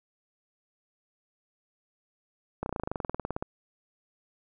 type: slowing click train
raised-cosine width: 1 ms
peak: -17 dBFS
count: 19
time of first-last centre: 2.63-3.425 s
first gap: 31 ms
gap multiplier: 1.04
effects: none